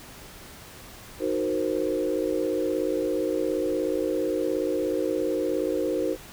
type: chord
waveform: sine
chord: C half-diminished seventh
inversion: first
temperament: equal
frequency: 311.1 / 370 / 466.2 / 523.3 Hz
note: Eb4 / Gb4 / Bb4 / C5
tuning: 0 / 0 / 0 / 0 cents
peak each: -29 dBFS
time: 1.19-6.17 s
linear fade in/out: 50 ms
effects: pink hiss -45 dBFS RMS until 6.32 s